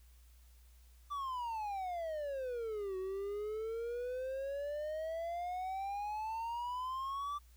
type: exponential two-way sweep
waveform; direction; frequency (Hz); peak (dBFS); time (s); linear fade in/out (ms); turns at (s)
triangle; down then up; 1174.7 to 372.4 to 1174.7; -35; 1.1-7.39; 20; 2.97
effects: added 60 Hz sine -58 dBFS peak until 7.56 s + white hiss -70 dBFS RMS until 7.56 s